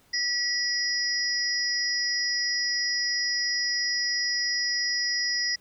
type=tone cluster; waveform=sine; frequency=1943 / 5020 / 5600 Hz; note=B6 / D#8 / F8; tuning=-29 / +15 / +4 cents; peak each=-29 / -27 / -31 dBFS; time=0.13-5.56 s; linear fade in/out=10 ms; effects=pink hiss -61 dBFS RMS until 5.6 s